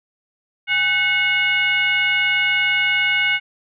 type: tone with frequency modulation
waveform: sine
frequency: 2192 Hz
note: C#7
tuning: 20 cents flat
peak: -15 dBFS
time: 0.67-3.4 s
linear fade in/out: 50 ms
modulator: 687 Hz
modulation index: 1
effects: none